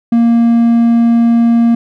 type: tone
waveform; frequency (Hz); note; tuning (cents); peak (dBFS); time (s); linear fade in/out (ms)
triangle; 233.1; A#3; 0; -4; 0.12-1.75; 5
effects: none